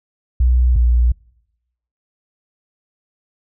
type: tone pair in turn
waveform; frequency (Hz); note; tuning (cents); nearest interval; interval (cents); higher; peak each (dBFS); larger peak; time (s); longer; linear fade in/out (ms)
sine; 61.74 / 59.74; B1 / A#1; 0 / +43; minor second; 57; first; -10; neither; 0.4-0.76 / 0.76-1.12; neither; 5
effects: noise-tail reverb RT60 0.9 s tail -26 dB re dry